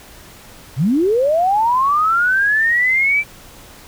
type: linear sweep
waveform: sine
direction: up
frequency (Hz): 110 to 2349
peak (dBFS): -12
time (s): 0.76-3.24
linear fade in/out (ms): 50
effects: pink hiss -41 dBFS RMS until 3.87 s